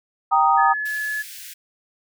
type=chord; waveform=sine; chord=Eb major; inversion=first; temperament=equal; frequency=784 / 932.3 / 1244.5 Hz; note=G5 / Bb5 / Eb6; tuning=0 / 0 / 0 cents; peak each=-18 dBFS; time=0.31-0.74 s; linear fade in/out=20 ms
type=tone; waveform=sine; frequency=1711 Hz; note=A6; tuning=49 cents flat; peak=-23 dBFS; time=0.57-1.23 s; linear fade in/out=20 ms
type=high-pass noise; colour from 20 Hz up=white; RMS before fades=-38 dBFS; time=0.85-1.54 s; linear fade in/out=10 ms; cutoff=1500 Hz; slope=96 dB/octave
effects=none